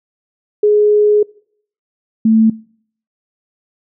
sine tone pair in turn, 418.5 / 221.7 Hz, G#4 / A3, +13 / +13 cents, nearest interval major seventh, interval 1100 cents, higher first, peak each -7 dBFS, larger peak neither, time 0.63-1.23 / 2.25-2.5 s, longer first, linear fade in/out 5 ms, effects noise-tail reverb RT60 0.6 s tail -24 dB re dry

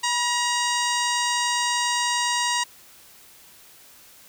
harmonic tone with a mistuned harmonic, 950 Hz, A#5, 33 cents sharp, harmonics 1 / 2 / 3 / 4 / 5 / 6 / 7 / 8 / 9, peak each -25 / -28 / -30 / -31 / -32 / -33 / -33 / -34 / -35 dBFS, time 0.03-2.64 s, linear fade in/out 10 ms, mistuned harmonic 1, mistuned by +41 cents, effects white hiss -50 dBFS RMS until 4.28 s

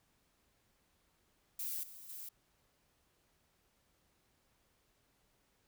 violet noise with level steps, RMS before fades -40 / -53 / -47 dBFS, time 1.59-2.29 s, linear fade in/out 5 ms, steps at 1.83 / 2.09 s, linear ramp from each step 5 ms, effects pink hiss -75 dBFS RMS until 5.67 s

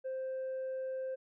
sine tone with tanh clipping, 523.3 Hz, C5, in tune, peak -36 dBFS, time 0.04-1.16 s, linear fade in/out 20 ms, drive 1 dB, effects none

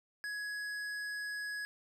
sine tone with hard clipping, 1675 Hz, G#6, 14 cents sharp, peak -39 dBFS, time 0.24-1.65 s, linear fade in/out 0 ms, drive 11 dB, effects none

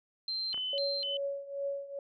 sine tone with vibrato, 3539 Hz, A7, 9 cents sharp, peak -32 dBFS, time 0.28-1.17 s, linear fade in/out 2 ms, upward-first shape square, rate 2 Hz, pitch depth 270 cents each way
clicks, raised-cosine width 0.5 ms, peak -30 / -35 dBFS, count 2, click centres 0.544 / 0.577 s
sine tone with tremolo, 559 Hz, C#5, 14 cents sharp, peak -30 dBFS, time 0.73-1.99 s, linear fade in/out 2 ms, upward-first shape triangle, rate 2.4 Hz, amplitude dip 85%
effects none

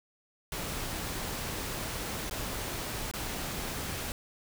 pink noise with dropouts, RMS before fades -36 dBFS, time 0.52-4.12 s, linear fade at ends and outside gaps 1 ms, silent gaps 2.297-2.31 / 3.113-3.137 s, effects none

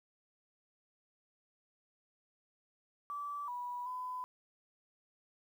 sine tone with pitch steps, 1158 / 978 / 1005 Hz, D6 / B5 / B5, -25 / -17 / +30 cents, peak -38 dBFS, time 3.1-4.24 s, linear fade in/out 0 ms, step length 380 ms, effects 11-bit

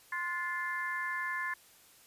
harmonic tone with a mistuned harmonic, 348.5 Hz, F4, 4 cents flat, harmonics 3 / 4 / 5 / 6, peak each -38 / -45 / -35 / -42 dBFS, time 0.12-1.54 s, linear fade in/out 5 ms, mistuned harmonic 4, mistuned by +49 cents, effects white hiss -60 dBFS RMS until 2.06 s + resampled to 32000 Hz

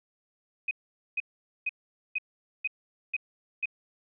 sine tone bursts, 2511 Hz, D#7, 15 cents sharp, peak -26 dBFS, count 7, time 0.68-3.657 s, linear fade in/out 5 ms, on 31 ms, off 460 ms, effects none

